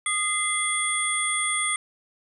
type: tone cluster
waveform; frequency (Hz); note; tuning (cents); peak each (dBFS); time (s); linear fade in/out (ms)
sine; 1240 / 2071 / 3373 / 8590 / 9560; D#6 / C7 / G#7 / C9 / D9; -6 / -18 / +26 / +44 / +30; -30 / -27 / -32 / -29 / -29; 0.06-1.76; 2
effects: none